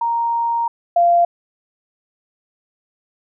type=tone pair in turn; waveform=sine; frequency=932.3 / 691.6 Hz; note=A#5 / F5; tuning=0 / -17 cents; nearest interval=perfect fourth; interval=517 cents; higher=first; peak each=-16 / -10 dBFS; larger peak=second; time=0.01-0.68 / 0.96-1.25 s; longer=first; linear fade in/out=5 ms; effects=none